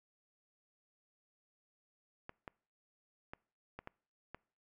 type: clicks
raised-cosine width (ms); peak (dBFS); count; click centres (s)
0.5; -30; 6; 2.294 / 2.478 / 3.335 / 3.79 / 3.874 / 4.346
effects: noise-tail reverb RT60 0.5 s tail -25 dB re dry